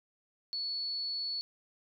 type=tone; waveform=sine; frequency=4418 Hz; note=C#8; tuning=7 cents flat; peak=-33 dBFS; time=0.53-1.41 s; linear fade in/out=0 ms; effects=none